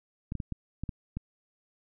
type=clicks; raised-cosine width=5 ms; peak=-21 dBFS; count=7; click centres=0.321 / 0.353 / 0.402 / 0.523 / 0.836 / 0.892 / 1.17 s; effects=none